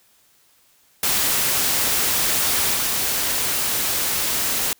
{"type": "noise with level steps", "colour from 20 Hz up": "white", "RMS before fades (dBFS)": [-20, -22], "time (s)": [1.03, 4.73], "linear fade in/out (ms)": 2, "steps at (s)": 2.74, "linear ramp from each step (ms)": 20, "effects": ["white hiss -58 dBFS RMS until 4.79 s"]}